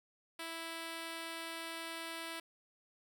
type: tone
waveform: 5% pulse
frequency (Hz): 329.6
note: E4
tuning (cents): 0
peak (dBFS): -30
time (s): 0.39-2.4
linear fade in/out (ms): 5
effects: none